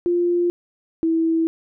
sine tone pair in turn, 349.2 / 326.7 Hz, F4 / E4, 0 / -15 cents, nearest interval minor second, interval 115 cents, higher first, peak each -16 dBFS, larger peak neither, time 0.06-0.5 / 1.03-1.47 s, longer neither, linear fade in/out 0 ms, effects none

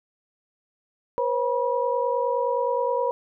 sine tone cluster, 484.4 / 534 / 968 Hz, B4 / C5 / B5, -34 / +35 / -35 cents, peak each -25 / -26 / -26 dBFS, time 1.18-3.11 s, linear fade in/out 0 ms, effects none

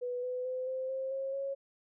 sine tone with pitch steps, 492.9 / 501.8 / 510.9 / 520.1 / 529.5 / 539.1 / 548.8 Hz, B4 / B4 / C5 / C5 / C5 / C#5 / C#5, -3 / +28 / -41 / -10 / +21 / -48 / -17 cents, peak -33 dBFS, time 0.01-1.55 s, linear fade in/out 20 ms, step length 220 ms, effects none

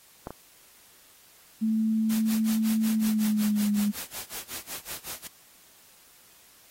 clicks, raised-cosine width 1 ms, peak -21 / -25 dBFS, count 2, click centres 0.271 / 0.306 s
sine tone with pitch glide, 220.3 to 206.7 Hz, A3 to G#3, +2 to -8 cents, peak -22 dBFS, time 1.61-3.92 s, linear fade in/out 20 ms, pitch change -110 cents, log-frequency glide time 2.89-3.71 s
white noise with tremolo, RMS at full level -35 dBFS, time 2.1-5.27 s, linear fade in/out 0 ms, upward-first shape sine, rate 5.4 Hz, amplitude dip 95%
effects white hiss -56 dBFS RMS until 6.7 s + AAC 48 kbps

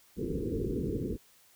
white low-pass noise, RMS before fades -33 dBFS, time 0.16-1.18 s, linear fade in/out 50 ms, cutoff 470 Hz, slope 96 dB/octave, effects white hiss -62 dBFS RMS until 1.55 s

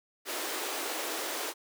pink high-pass noise, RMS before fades -35 dBFS, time 0.25-1.54 s, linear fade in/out 50 ms, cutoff 300 Hz, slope 48 dB/octave, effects none

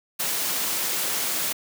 white noise, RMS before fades -26 dBFS, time 0.19-1.53 s, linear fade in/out 10 ms, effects high-pass 150 Hz 12 dB/octave

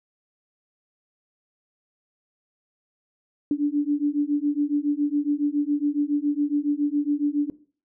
sine beating tone pair, 287.8 / 295 Hz, D4 / D4, -35 / +8 cents, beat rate 7.2 Hz, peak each -23 dBFS, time 3.51-7.5 s, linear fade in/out 2 ms, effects noise-tail reverb RT60 0.4 s tail -17 dB re dry

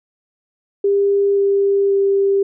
sine tone with pitch steps, 400 / 397.5 / 394.9 Hz, G4 / G4 / G4, +35 / +24 / +13 cents, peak -12 dBFS, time 0.84-2.43 s, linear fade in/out 5 ms, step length 530 ms, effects none

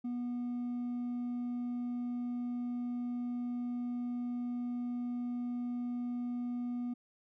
sine tone with hard clipping, 243.4 Hz, B3, 25 cents flat, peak -35 dBFS, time 0.04-6.94 s, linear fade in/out 10 ms, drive 2 dB, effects none

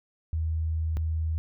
sine tone pair in turn, 80 / 80 Hz, D#2 / D#2, +49 / +49 cents, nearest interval unison, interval 0 cents, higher neither, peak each -25 dBFS, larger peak neither, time 0.33-0.97 / 0.97-1.38 s, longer first, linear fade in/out 0 ms, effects none

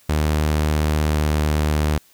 sawtooth tone with pitch glide, 76.3 to 75.77 Hz, D#2 to D#2, -33 to -45 cents, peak -13 dBFS, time 0.09-1.98 s, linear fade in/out 5 ms, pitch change -12 cents, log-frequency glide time 1.11-1.19 s, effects white hiss -54 dBFS RMS until 2.13 s

